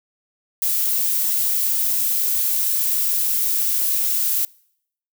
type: noise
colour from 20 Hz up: violet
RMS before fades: -20 dBFS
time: 0.62-4.45 s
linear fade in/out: 2 ms
effects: noise-tail reverb RT60 0.7 s tail -25 dB re dry